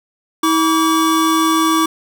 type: tone pair together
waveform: square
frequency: 321.9 / 1147 Hz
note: E4 / D6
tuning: -41 / -41 cents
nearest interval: octave + minor seventh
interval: 2200 cents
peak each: -15 / -16 dBFS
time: 0.43-1.86 s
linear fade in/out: 5 ms
effects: none